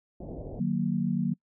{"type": "low-pass noise", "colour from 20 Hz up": "pink", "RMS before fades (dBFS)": -39, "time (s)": [0.2, 0.6], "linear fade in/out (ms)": 5, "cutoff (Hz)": 700, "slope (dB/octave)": 48}
{"type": "chord", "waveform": "sine", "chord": "D# minor", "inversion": "none", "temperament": "equal with one note detuned", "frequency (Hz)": [152.27, 185, 233.1], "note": ["D#3", "F#3", "A#3"], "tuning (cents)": [-37, 0, 0], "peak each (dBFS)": [-31, -28, -29], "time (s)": [0.59, 1.34], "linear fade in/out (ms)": 10}
{"effects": ["noise-tail reverb RT60 0.1 s tail -26 dB re dry"]}